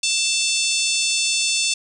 harmonic tone, 887 Hz, A5, 14 cents sharp, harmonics 3 / 4 / 5 / 6 / 7 / 8 / 9 / 10, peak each -24 / -25 / -26 / -27 / -27 / -28 / -29 / -29 dBFS, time 0.03-1.74 s, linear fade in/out 5 ms, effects 8-bit

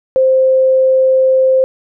sine tone, 523.3 Hz, C5, in tune, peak -7 dBFS, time 0.16-1.64 s, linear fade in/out 0 ms, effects none

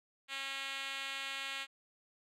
5% pulse tone with band-pass filter, 272.4 Hz, C#4, 30 cents flat, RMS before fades -41 dBFS, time 0.28-1.67 s, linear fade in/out 50 ms, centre 3200 Hz, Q 1, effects none

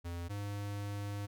square tone pair in turn, 86 / 101.83 Hz, F2 / G#2, -26 / -34 cents, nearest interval minor third, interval 292 cents, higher second, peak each -39 / -38 dBFS, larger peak second, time 0.04-0.29 / 0.29-1.27 s, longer second, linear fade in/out 20 ms, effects none

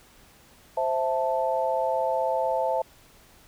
sine chord, A minor, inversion first, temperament equal, 523.3 / 659.3 / 880 Hz, C5 / E5 / A5, 0 / 0 / 0 cents, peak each -27 dBFS, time 0.77-2.82 s, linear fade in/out 5 ms, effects pink hiss -55 dBFS RMS until 3.47 s

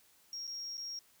triangle tone with dropouts, 5588 Hz, F8, in tune, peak -37 dBFS, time 0.33-0.99 s, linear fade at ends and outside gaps 1 ms, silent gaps 0.47-0.476 / 0.771-0.778 s, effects tanh soft clip ceiling -35 dBFS + white hiss -66 dBFS RMS until 1.2 s

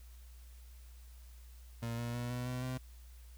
30% pulse tone with pitch steps, 116.54 / 118.78 / 121.07 / 123.4 / 125.77 / 128.19 Hz, A#2 / A#2 / B2 / B2 / B2 / C3, 0 / +33 / -34 / -1 / +32 / -35 cents, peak -34 dBFS, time 1.82-2.78 s, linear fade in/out 10 ms, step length 160 ms, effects added 60 Hz sine -51 dBFS peak until 3.37 s + white hiss -65 dBFS RMS until 3.37 s

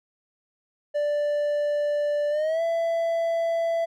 triangle tone with pitch glide, 587.3 to 666.9 Hz, D5 to E5, 0 to +20 cents, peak -20 dBFS, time 0.94-3.86 s, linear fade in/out 20 ms, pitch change +220 cents, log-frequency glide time 2.3-2.62 s, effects none

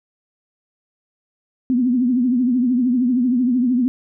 sine tone with vibrato, 248.5 Hz, B3, 11 cents sharp, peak -14 dBFS, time 1.7-3.88 s, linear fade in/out 0 ms, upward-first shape triangle, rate 13 Hz, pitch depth 120 cents each way, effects none

